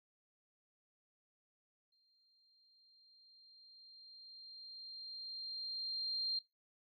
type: tone with exponential growth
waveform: sine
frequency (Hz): 4186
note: C8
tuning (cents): 0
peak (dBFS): -33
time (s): 1.92-6.39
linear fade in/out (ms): 5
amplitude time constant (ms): 970
effects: noise-tail reverb RT60 0.2 s tail -18 dB re dry + MP3 32 kbps